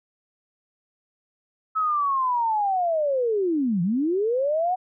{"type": "linear two-way sweep", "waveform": "sine", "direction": "down then up", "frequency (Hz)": [1300, 164.5, 753], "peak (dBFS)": -20, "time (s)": [1.75, 4.76], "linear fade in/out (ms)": 20, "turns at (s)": 3.82, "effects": []}